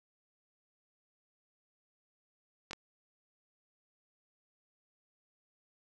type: clicks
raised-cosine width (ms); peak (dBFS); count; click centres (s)
0.2; -23; 2; 2.71 / 2.732
effects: none